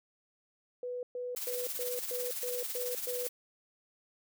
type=tone bursts; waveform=sine; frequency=493.9 Hz; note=B4; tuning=in tune; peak=-35 dBFS; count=8; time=0.83-3.27 s; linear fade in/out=2 ms; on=200 ms; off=120 ms
type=noise with tremolo; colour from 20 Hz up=blue; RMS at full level=-36 dBFS; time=1.36-3.29 s; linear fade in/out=10 ms; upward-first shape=sine; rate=18 Hz; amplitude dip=50%
effects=none